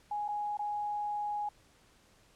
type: tone with dropouts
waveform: sine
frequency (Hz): 830.6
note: G#5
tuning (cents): 0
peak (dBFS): -32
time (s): 0.11-1.49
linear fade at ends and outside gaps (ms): 5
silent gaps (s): 0.281-0.286 / 0.572-0.591
effects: pink hiss -64 dBFS RMS until 2.35 s + low-pass 10000 Hz 12 dB/octave